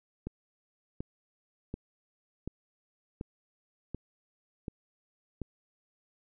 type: click train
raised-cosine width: 3 ms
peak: -23 dBFS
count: 8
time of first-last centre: 0.27-5.417 s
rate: 1.36 Hz
effects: none